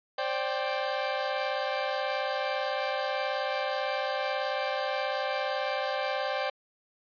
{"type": "chord", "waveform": "sawtooth", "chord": "C suspended second", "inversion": "none", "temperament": "equal with one note detuned", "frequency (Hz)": [529, 587.3, 784], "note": ["C5", "D5", "G5"], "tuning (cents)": [19, 0, 0], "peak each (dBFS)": -29, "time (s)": [0.18, 6.5], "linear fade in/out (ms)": 5, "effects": ["resampled to 11025 Hz"]}